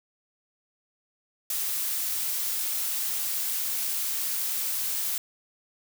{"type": "noise", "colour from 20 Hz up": "blue", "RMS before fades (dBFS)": -29, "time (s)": [1.5, 5.18], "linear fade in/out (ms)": 2, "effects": []}